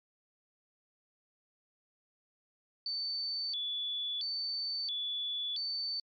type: tone with vibrato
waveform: sine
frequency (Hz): 3951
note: B7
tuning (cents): 0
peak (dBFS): -33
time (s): 2.86-6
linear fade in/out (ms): 2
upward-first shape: square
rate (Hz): 0.74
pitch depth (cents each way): 240
effects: MP3 96 kbps